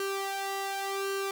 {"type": "tone with flanger", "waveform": "sawtooth", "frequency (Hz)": 392, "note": "G4", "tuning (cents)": 0, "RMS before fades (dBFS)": -33, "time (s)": [0, 1.31], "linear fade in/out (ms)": 2, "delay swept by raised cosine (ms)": [0.69, 1.52], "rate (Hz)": 0.89, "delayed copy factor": 0.75, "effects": []}